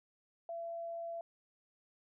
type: tone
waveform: sine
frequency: 674 Hz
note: E5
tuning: 38 cents sharp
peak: -39 dBFS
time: 0.49-1.21 s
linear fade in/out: 2 ms
effects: none